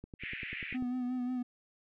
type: click train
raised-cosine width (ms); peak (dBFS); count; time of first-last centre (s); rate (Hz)
3; -32; 9; 0.04-0.824; 10.2
type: band-pass noise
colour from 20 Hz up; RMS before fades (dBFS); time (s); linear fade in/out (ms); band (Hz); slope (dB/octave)
white; -41; 0.19-0.78; 50; 1800 to 2600; 48
type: tone with vibrato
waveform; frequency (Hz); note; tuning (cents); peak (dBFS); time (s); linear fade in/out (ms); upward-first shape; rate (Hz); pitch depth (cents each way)
triangle; 250; B3; +21; -30; 0.74-1.43; 10; sine; 5.6; 34
effects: none